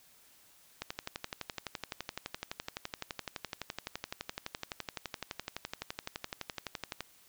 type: click train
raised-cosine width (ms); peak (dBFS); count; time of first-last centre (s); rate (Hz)
0.2; -19; 74; 0.82-7.006; 11.8
effects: white hiss -62 dBFS RMS until 7.28 s